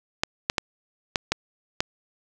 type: clicks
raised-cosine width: 0.2 ms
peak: -4 dBFS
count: 6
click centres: 0.235 / 0.499 / 0.582 / 1.158 / 1.32 / 1.805 s
effects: none